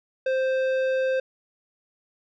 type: tone with tanh clipping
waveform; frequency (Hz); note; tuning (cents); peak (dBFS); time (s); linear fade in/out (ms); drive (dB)
sine; 523.3; C5; 0; -23; 0.26-1.2; 5; 12
effects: none